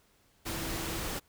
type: tone in noise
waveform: sine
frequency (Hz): 329.6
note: E4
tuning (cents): 0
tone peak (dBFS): -41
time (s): 0.45-1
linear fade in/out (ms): 20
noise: pink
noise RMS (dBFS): -36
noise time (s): 0.45-1.2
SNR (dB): -8
effects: pink hiss -67 dBFS RMS until 1.28 s